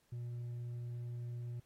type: tone with hard clipping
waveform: triangle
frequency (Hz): 120.2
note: B2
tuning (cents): -46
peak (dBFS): -39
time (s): 0.12-1.6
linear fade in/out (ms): 5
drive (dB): 1
effects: pink hiss -74 dBFS RMS until 1.65 s + AAC 48 kbps